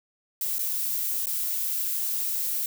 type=noise with dropouts; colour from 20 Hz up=violet; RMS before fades=-28 dBFS; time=0.41-2.66 s; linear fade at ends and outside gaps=1 ms; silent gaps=0.584-0.592 / 1.258-1.269 s; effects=none